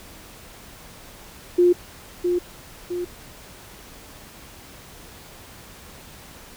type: tone with echo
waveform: sine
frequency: 353.8 Hz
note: F4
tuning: 23 cents sharp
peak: -12 dBFS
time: 1.58-1.73 s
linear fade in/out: 10 ms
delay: 660 ms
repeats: 2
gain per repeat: -6 dB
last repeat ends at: 3.05 s
effects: pink hiss -44 dBFS RMS until 6.56 s